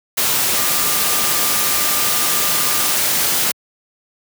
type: tone in noise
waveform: sine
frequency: 1199 Hz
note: D6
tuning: 36 cents sharp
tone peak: -28 dBFS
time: 0.56-2.93 s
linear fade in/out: 10 ms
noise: white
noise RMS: -17 dBFS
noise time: 0.17-3.52 s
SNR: -14 dB
effects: high-pass 100 Hz 12 dB/octave